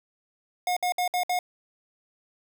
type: tone bursts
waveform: square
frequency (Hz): 720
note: F#5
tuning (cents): -47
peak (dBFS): -24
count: 5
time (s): 0.67-1.39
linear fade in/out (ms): 2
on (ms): 96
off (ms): 60
effects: none